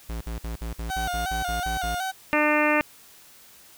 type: tone bursts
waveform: square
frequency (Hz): 57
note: A#1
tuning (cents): -38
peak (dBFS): -30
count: 11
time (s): 0.09-1.95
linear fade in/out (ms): 5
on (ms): 120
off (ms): 54
type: tone with vibrato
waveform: 30% pulse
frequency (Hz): 736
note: F#5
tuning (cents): -9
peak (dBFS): -24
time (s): 0.89-2.12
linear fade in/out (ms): 20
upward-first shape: square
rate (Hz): 2.7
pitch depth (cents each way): 57
type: harmonic tone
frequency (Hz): 300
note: D4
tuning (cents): +37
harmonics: 1 / 2 / 3 / 4 / 5 / 6 / 7 / 8 / 9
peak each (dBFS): -25 / -25 / -28 / -28 / -31 / -27 / -29 / -28 / -30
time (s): 2.33-2.81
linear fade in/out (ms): 0
effects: white hiss -51 dBFS RMS until 3.77 s